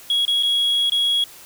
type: tone with dropouts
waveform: triangle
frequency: 3322 Hz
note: G#7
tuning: in tune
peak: -14 dBFS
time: 0.1-1.24 s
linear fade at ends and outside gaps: 2 ms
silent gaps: 0.252-0.279 / 0.427-0.432 / 0.898-0.92 s
effects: tanh soft clip ceiling -10 dBFS + white hiss -43 dBFS RMS until 1.45 s